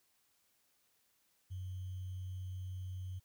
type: tone with sample-and-hold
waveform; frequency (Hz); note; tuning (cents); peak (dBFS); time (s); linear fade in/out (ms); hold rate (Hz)
sine; 92.5; F#2; 0; -40; 1.5-3.2; 20; 3150
effects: white hiss -75 dBFS RMS until 3.24 s